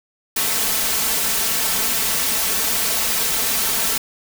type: noise with comb filter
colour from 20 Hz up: white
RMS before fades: -20 dBFS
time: 0.36-3.98 s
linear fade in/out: 5 ms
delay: 4.5 ms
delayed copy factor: +0.6
effects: none